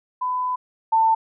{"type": "tone pair in turn", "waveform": "sine", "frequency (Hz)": [1003, 893.6], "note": ["B5", "A5"], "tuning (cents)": [26, 27], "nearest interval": "major second", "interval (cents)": 199, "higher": "first", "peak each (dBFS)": [-21, -14], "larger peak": "second", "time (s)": [[0.21, 0.56], [0.92, 1.15]], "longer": "first", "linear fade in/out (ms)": 10, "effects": []}